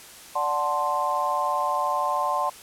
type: chord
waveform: sine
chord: D dominant seventh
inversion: none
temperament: equal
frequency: 587.3 / 740 / 880 / 1046.5 Hz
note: D5 / F#5 / A5 / C6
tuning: 0 / 0 / 0 / 0 cents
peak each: -30 / -29 / -28 / -25 dBFS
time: 0.35-2.5 s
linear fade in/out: 10 ms
effects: white hiss -45 dBFS RMS until 2.62 s + low-pass 12000 Hz 12 dB/octave